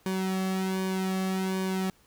sawtooth tone with flanger, 188.8 Hz, F#3, 35 cents sharp, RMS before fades -29 dBFS, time 0.06-1.9 s, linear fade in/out 0 ms, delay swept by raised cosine 1.5 to 2.06 ms, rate 1.3 Hz, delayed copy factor -0.8, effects pink hiss -62 dBFS RMS until 2.06 s

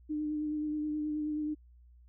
sine tone with vibrato, 302.4 Hz, D#4, 49 cents flat, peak -31 dBFS, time 0.09-1.55 s, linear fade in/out 20 ms, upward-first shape sine, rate 9.4 Hz, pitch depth 20 cents each way, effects added 60 Hz sine -55 dBFS peak until 2.08 s

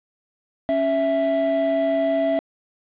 triangle tone pair together, 277.2 / 659.3 Hz, C#4 / E5, 0 / 0 cents, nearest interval octave + minor third, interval 1500 cents, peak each -22 / -17 dBFS, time 0.69-2.39 s, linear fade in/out 0 ms, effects resampled to 8000 Hz + 7-bit

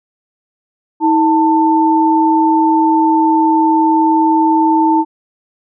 sine tone pair together, 319.6 / 890.2 Hz, D#4 / A5, +47 / +20 cents, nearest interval octave + tritone, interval 1773 cents, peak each -11 dBFS, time 1-5.05 s, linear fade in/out 50 ms, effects none

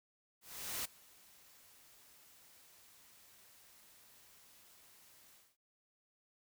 white noise with ADSR envelope, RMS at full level -39 dBFS, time 0.41-5.57 s, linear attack 440 ms, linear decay 7 ms, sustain -24 dB, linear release 230 ms, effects noise-tail reverb RT60 0.1 s tail -17 dB re dry

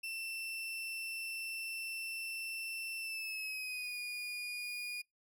35% pulse tone with pitch glide, 2679 to 2443 Hz, E7 to D#7, +27 to -32 cents, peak -37 dBFS, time 0.03-5.02 s, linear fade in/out 10 ms, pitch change -159 cents, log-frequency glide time 2.99-4 s, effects noise-tail reverb RT60 0.2 s tail -26 dB re dry

